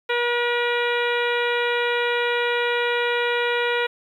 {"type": "harmonic tone", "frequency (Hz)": 480, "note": "B4", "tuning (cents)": -49, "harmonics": [1, 2, 3, 4, 5, 6, 7, 8], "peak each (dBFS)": [-23, -28, -27, -28, -29, -34, -35, -36], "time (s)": [0.09, 3.87], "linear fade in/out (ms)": 10, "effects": ["9-bit"]}